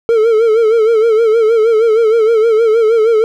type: tone with vibrato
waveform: triangle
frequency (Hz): 447.8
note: A4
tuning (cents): +30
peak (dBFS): -5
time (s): 0.09-3.24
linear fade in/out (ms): 0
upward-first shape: sine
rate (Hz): 6.4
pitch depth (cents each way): 78
effects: none